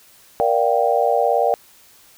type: chord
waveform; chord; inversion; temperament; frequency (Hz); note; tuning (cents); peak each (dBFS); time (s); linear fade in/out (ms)
sine; G minor seventh; first; just; 470.4 / 588 / 705.6 / 784; Bb4 / D5 / F5 / G5; +16 / +2 / +18 / 0; -20; 0.4-1.54; 0
effects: white hiss -50 dBFS RMS until 2.17 s